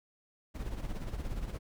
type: noise with tremolo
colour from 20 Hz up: brown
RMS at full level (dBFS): -35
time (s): 0.54-1.59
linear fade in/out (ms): 20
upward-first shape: sine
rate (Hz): 17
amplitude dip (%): 60
effects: none